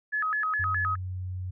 sine tone with vibrato, 1471 Hz, F#6, 11 cents flat, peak -25 dBFS, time 0.12-0.96 s, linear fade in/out 20 ms, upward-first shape square, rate 4.8 Hz, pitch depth 260 cents each way
sine tone with pitch glide, 92.5 to 91.86 Hz, F#2 to F#2, 0 to -12 cents, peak -31 dBFS, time 0.59-1.51 s, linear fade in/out 10 ms, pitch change -12 cents, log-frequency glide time 0.82-1.25 s
effects none

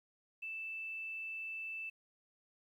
sine tone, 2644 Hz, E7, 5 cents sharp, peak -40 dBFS, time 0.42-1.9 s, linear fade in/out 10 ms, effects 12-bit

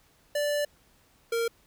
square tone pair in turn, 585 / 462.8 Hz, D5 / A#4, -7 / -13 cents, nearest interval major third, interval 406 cents, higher first, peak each -26 dBFS, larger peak neither, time 0.35-0.65 / 1.32-1.48 s, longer first, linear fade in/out 5 ms, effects pink hiss -63 dBFS RMS until 1.66 s

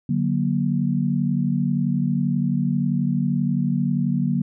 sine chord, D augmented, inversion none, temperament equal with one note detuned, 146.83 / 185 / 237.3 Hz, D3 / F#3 / A#3, 0 / 0 / +31 cents, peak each -23 dBFS, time 0.09-4.42 s, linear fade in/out 5 ms, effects none

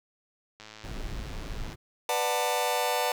click train, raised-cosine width 0.2 ms, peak -28 dBFS, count 123, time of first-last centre 0.6-1.73 s, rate 108 Hz
brown noise, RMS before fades -36 dBFS, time 0.83-1.76 s, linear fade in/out 20 ms
sawtooth chord, B minor seventh, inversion none, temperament just, 493.9 / 592.7 / 740.8 / 889 Hz, B4 / D5 / F#5 / A5, 0 / +16 / +2 / +18 cents, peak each -27 / -28 / -27 / -26 dBFS, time 2.09-3.12 s, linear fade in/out 2 ms
effects none

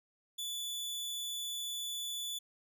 sawtooth tone, 3466 Hz, A7, 27 cents flat, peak -34 dBFS, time 0.38-2.39 s, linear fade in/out 10 ms, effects none

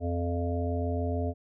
harmonic tone, 86.5 Hz, F2, 16 cents flat, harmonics 1 / 3 / 5 / 7 / 8, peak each -29 / -34 / -36 / -37 / -38 dBFS, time 0-1.34 s, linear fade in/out 50 ms, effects none

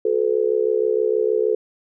sine tone with amplitude modulation, 434.8 Hz, A4, 21 cents flat, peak -12 dBFS, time 0.05-1.55 s, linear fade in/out 5 ms, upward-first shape sine, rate 66.4 Hz, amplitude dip 100%, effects none

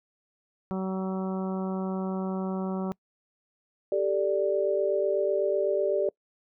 harmonic tone, 189.1 Hz, F#3, 38 cents sharp, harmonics 1 / 2 / 3 / 4 / 5 / 6 / 7, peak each -29 / -35 / -39 / -41 / -43 / -45 / -46 dBFS, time 0.71-2.92 s, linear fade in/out 0 ms
sine chord, G suspended second, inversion none, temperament equal, 392 / 440 / 587.3 Hz, G4 / A4 / D5, 0 / 0 / 0 cents, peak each -27 / -30 / -26 dBFS, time 3.92-6.09 s, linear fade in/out 2 ms
effects noise-tail reverb RT60 0.1 s tail -25 dB re dry

